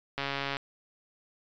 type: click train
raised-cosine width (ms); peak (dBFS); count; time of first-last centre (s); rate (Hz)
0.3; -16; 55; 0.18-0.568; 139
effects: resampled to 16000 Hz